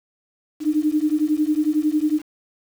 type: beating tone pair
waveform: sine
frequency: 299.3 / 310.3 Hz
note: D4 / D#4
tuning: +33 / -5 cents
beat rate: 11 Hz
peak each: -20 dBFS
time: 0.6-2.22 s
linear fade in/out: 50 ms
effects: 7-bit